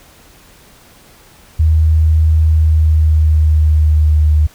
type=tone with pitch glide; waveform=sine; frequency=78.9 to 76.17 Hz; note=D#2 to D#2; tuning=+25 to -36 cents; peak=-7 dBFS; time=1.59-4.47 s; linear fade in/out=10 ms; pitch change=-61 cents; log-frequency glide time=2.48-4.29 s; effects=pink hiss -44 dBFS RMS until 4.54 s